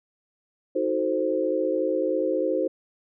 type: chord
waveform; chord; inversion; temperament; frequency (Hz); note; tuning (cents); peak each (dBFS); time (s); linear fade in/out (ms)
sine; D# diminished seventh; none; equal with one note detuned; 315.7 / 370 / 440 / 523.3; D#4 / F#4 / A4 / C5; +25 / 0 / 0 / 0; -28 / -28 / -30 / -25; 0.75-2.68; 10
effects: none